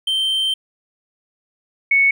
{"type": "tone pair in turn", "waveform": ["triangle", "sine"], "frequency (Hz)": [3123, 2214], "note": ["G7", "C#7"], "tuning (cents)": [-7, -3], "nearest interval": "tritone", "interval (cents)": 596, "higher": "first", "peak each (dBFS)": [-15, -11], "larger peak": "second", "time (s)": [[0.07, 0.54], [1.91, 2.11]], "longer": "first", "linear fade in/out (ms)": 5, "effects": []}